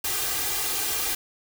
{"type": "noise with comb filter", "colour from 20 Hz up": "white", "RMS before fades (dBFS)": -27, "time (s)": [0.04, 1.15], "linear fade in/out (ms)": 5, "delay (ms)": 2.5, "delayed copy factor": 0.8, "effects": []}